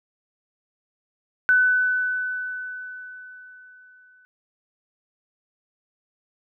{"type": "tone with exponential decay", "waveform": "sine", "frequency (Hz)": 1501, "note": "F#6", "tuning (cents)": 24, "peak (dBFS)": -13, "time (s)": [1.49, 4.25], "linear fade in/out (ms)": 0, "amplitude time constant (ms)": 600, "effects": []}